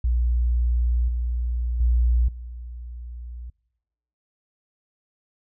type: tone with level steps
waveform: sine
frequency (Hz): 59.8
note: A#1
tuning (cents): +45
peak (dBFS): -18 / -22 / -16 / -33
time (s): 0.04-3.5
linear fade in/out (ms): 5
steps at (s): 1.08 / 1.8 / 2.28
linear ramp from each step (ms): 5
effects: noise-tail reverb RT60 1.0 s tail -25 dB re dry